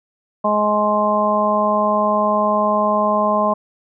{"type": "harmonic tone", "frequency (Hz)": 210, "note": "G#3", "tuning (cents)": 19, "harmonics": [1, 2, 3, 4, 5], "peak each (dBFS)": [-22, -28, -18, -23, -18], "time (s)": [0.44, 3.54], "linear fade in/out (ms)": 10, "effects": []}